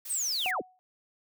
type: noise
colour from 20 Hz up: blue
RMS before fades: -41 dBFS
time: 0.05-0.51 s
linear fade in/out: 5 ms
type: linear sweep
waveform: sine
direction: down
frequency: 8760 to 110 Hz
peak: -28 dBFS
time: 0.09-0.62 s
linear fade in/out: 20 ms
type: tone with exponential decay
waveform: sine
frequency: 740 Hz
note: F#5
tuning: in tune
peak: -28 dBFS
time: 0.46-0.79 s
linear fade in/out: 0 ms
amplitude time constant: 71 ms
effects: none